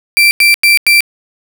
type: tone bursts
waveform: 35% pulse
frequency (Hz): 2349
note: D7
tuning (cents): 0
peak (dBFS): -3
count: 4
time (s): 0.17-1.006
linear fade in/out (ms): 0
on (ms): 140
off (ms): 92
effects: none